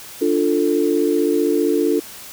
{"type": "chord", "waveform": "sine", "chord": "D minor", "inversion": "none", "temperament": "equal with one note detuned", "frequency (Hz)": [293.7, 349.2, 443.6], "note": ["D4", "F4", "A4"], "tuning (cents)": [0, 0, 14], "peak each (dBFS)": -19, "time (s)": [0.21, 2], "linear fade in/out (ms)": 10, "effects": ["white hiss -37 dBFS RMS until 2.32 s"]}